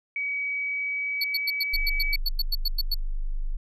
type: tone with pitch glide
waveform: sine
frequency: 2268 to 2282 Hz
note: C#7 to C#7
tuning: +39 to +50 cents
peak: -26 dBFS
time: 0.16-2.16 s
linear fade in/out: 2 ms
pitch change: +11 cents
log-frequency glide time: 0.32-1.6 s
type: tone bursts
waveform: square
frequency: 4435 Hz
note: C#8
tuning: in tune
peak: -24 dBFS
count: 14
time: 1.21-2.944 s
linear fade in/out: 5 ms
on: 31 ms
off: 100 ms
type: tone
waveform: sine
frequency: 25.19 Hz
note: G0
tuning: 48 cents sharp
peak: -24 dBFS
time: 1.73-3.57 s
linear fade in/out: 10 ms
effects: none